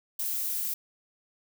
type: noise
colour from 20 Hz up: violet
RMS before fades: -31 dBFS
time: 0.19-0.74 s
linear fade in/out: 5 ms
effects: none